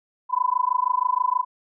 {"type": "tone with amplitude modulation", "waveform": "sine", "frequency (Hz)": 1001, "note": "B5", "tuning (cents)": 23, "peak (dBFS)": -15, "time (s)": [0.29, 1.45], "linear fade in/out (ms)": 50, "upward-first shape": "sine", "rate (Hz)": 26.3, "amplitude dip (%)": 100, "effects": []}